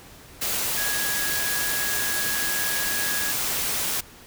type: tone in noise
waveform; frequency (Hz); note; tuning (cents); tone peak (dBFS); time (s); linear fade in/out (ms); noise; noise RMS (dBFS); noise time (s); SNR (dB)
sine; 1661.2; G#6; 0; -29; 0.77-3.32; 10; white; -26; 0.41-4.01; -6
effects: pink hiss -47 dBFS RMS until 4.26 s